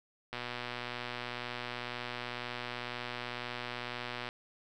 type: click train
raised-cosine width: 0.3 ms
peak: -22 dBFS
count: 484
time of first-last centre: 0.33-4.289 s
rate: 122 Hz
effects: none